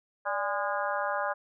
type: harmonic tone with a mistuned harmonic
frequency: 204.8 Hz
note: G#3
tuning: 24 cents flat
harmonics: 3 / 4 / 5 / 6 / 7 / 8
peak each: -33 / -34 / -35 / -36 / -36 / -37 dBFS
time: 0.25-1.34 s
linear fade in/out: 20 ms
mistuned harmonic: 3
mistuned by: -84 cents
effects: none